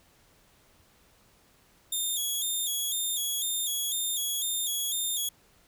10% pulse tone with vibrato, 3485 Hz, A7, 17 cents flat, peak -21 dBFS, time 1.92-5.29 s, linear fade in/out 5 ms, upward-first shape square, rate 2 Hz, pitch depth 71 cents each way, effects pink hiss -62 dBFS RMS until 5.67 s

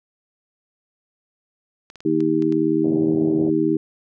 clicks, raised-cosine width 0.2 ms, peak -23 dBFS, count 6, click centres 1.901 / 1.957 / 2.005 / 2.205 / 2.423 / 2.524 s
harmonic tone, 79.2 Hz, D#2, 31 cents sharp, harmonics 2 / 3 / 4 / 5, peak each -28 / -26 / -18 / -22 dBFS, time 2.05-3.77 s, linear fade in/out 5 ms
pink band-pass noise, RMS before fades -31 dBFS, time 2.84-3.5 s, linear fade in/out 5 ms, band 100 to 700 Hz, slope 48 dB/octave
effects none

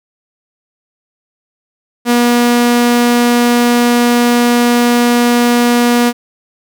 sawtooth tone, 240.4 Hz, B3, 46 cents flat, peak -4 dBFS, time 2.05-6.13 s, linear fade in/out 50 ms, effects none

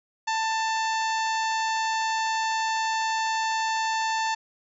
harmonic tone, 888 Hz, A5, 16 cents sharp, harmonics 1 / 2 / 3 / 4 / 5 / 6 / 7 / 8, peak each -25 / -31 / -36 / -39 / -37 / -43 / -41 / -42 dBFS, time 0.27-4.35 s, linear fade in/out 10 ms, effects none

